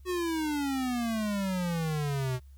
square exponential sweep, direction down, 370.2 to 124.2 Hz, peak -29 dBFS, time 0.05-2.4 s, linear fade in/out 50 ms, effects added 68 Hz sine -48 dBFS peak until 2.57 s + white hiss -71 dBFS RMS until 2.57 s

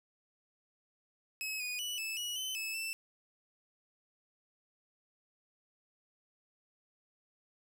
sawtooth tone with pitch steps, 2568 / 2471 / 2956 / 2621 / 2925 / 3046 / 2607 / 2662 Hz, E7 / D#7 / F#7 / E7 / F#7 / F#7 / E7 / E7, -46 / -13 / -2 / -11 / -21 / +50 / -20 / +16 cents, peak -33 dBFS, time 1.41-2.93 s, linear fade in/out 0 ms, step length 190 ms, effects none

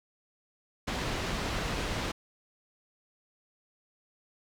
pink low-pass noise, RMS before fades -33 dBFS, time 0.87-2.12 s, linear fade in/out 10 ms, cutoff 4900 Hz, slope 12 dB/octave, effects none

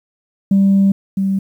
sine tone pair in turn, 196 / 193.86 Hz, G3 / G3, 0 / -19 cents, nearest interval unison, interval 19 cents, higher first, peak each -7 / -13 dBFS, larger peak first, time 0.51-0.92 / 1.17-1.39 s, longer first, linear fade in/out 5 ms, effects tanh soft clip ceiling -6 dBFS + 8-bit

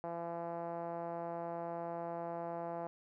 5% pulse tone with low-pass filter, 169.5 Hz, E3, 49 cents sharp, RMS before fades -41 dBFS, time 0.04-2.87 s, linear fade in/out 0 ms, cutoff 720 Hz, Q 2.5, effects none

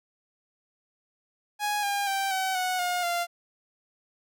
sawtooth tone with pitch steps, 830.6 / 806 / 782.2 / 759 / 736.6 / 714.8 / 693.6 Hz, G#5 / G5 / G5 / F#5 / F#5 / F5 / F5, 0 / +48 / -4 / +44 / -8 / +40 / -12 cents, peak -22 dBFS, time 1.59-3.27 s, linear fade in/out 50 ms, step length 240 ms, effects none

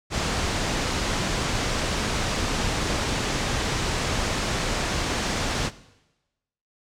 pink low-pass noise, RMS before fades -26 dBFS, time 0.1-5.71 s, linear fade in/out 50 ms, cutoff 7500 Hz, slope 24 dB/octave, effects noise-tail reverb RT60 1.0 s tail -18 dB re dry

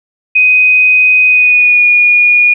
sine tone with pitch glide, 2504 to 2443 Hz, D#7 to D#7, +10 to -32 cents, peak -4 dBFS, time 0.35-2.54 s, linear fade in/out 10 ms, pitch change -42 cents, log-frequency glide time 1.27-1.87 s, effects none

